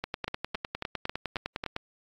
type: two click trains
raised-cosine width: 0.3 ms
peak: -15 / -16 dBFS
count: 18 / 6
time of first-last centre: 0.04-1.764 / 0.28-1.639 s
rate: 9.86 / 3.68 Hz
effects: AAC 48 kbps